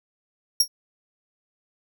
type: tone with exponential decay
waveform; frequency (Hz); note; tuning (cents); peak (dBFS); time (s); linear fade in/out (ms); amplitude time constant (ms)
sawtooth; 5588; F8; 0; -9; 0.6-0.68; 5; 17
effects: none